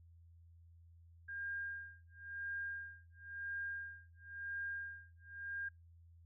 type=tone with tremolo; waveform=sine; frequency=1609 Hz; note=G6; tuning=45 cents sharp; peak=-39 dBFS; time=1.28-5.69 s; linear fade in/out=10 ms; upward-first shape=sine; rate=0.97 Hz; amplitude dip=100%; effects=noise-tail reverb RT60 0.2 s tail -26 dB re dry + added 84 Hz sine -59 dBFS peak until 6.25 s